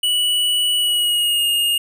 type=tone with pitch glide; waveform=square; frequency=2946 to 2842 Hz; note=F#7 to F7; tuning=-8 to +30 cents; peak=-16 dBFS; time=0.03-1.78 s; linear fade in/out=5 ms; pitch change=-62 cents; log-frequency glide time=0.77-1.46 s; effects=none